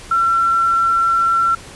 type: tone with quantisation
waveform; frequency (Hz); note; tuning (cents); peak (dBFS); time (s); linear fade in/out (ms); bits
sine; 1354; E6; +46; -12; 0.11-1.55; 5; 7
effects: pink hiss -37 dBFS RMS until 1.75 s + resampled to 24000 Hz